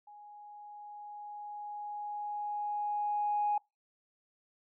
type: tone with level ramp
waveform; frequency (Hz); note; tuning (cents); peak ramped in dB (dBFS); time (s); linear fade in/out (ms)
sine; 830.6; G#5; 0; -50 to -26; 0.07-3.58; 5
effects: noise-tail reverb RT60 0.2 s tail -24 dB re dry + tanh soft clip ceiling -22 dBFS